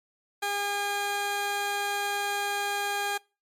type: tone pair together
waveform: 15% pulse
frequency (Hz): 405.5 / 811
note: G#4 / G#5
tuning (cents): -41 / -41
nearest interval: octave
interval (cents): 1200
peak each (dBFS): -27 / -24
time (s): 0.42-3.18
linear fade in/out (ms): 10
effects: noise-tail reverb RT60 0.3 s tail -25 dB re dry + MP3 64 kbps